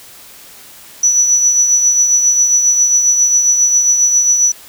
sine tone with tremolo, 5920 Hz, F#8, in tune, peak -6 dBFS, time 1.03-4.52 s, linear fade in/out 5 ms, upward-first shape triangle, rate 7.4 Hz, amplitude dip 50%, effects white hiss -38 dBFS RMS until 4.68 s

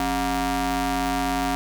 sawtooth ring-modulated tone, 224.3 Hz, A3, 34 cents sharp, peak -15 dBFS, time 0-1.55 s, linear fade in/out 0 ms, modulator 497 Hz, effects none

